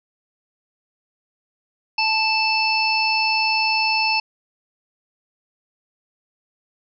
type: harmonic tone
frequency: 880 Hz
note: A5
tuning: in tune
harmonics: 1 / 3 / 5 / 6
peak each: -22 / -20 / -26 / -25 dBFS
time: 1.98-4.2 s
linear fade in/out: 5 ms
effects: none